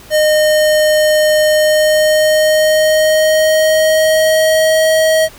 square tone with pitch glide, 613 to 635.4 Hz, D#5 to D#5, -26 to +36 cents, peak -9 dBFS, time 0.1-5.29 s, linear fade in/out 50 ms, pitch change +62 cents, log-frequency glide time 1.53-4.9 s, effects pink hiss -38 dBFS RMS until 5.38 s

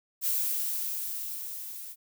violet noise with level ramp, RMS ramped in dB -27 to -42 dBFS, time 0.21-1.96 s, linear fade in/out 50 ms, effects none

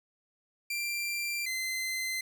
sawtooth tone pair in turn, 2367 / 2064 Hz, D7 / C7, +13 / -24 cents, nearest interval major second, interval 237 cents, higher first, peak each -28 dBFS, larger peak neither, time 0.7-1.46 / 1.46-2.21 s, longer first, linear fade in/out 5 ms, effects none

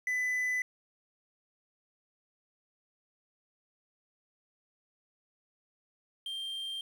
triangle tone pair in turn, 2000 / 3175 Hz, B6 / G7, +21 / +21 cents, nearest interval minor sixth, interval 800 cents, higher second, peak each -27 / -34 dBFS, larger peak first, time 0.07-0.62 / 6.26-6.81 s, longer neither, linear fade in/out 2 ms, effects 10-bit

